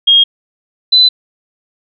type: tone pair in turn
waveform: sine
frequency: 3252 / 4012 Hz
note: G#7 / B7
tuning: -37 / +26 cents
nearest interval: major third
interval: 363 cents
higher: second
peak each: -4 dBFS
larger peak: neither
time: 0.07-0.24 / 0.92-1.09 s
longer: neither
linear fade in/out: 10 ms
effects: none